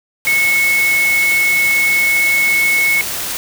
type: tone in noise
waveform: sine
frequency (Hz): 2196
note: C#7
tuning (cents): -17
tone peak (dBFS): -11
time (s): 0.27-3.01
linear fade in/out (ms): 0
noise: white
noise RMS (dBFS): -22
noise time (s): 0.25-3.37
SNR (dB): +8
effects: none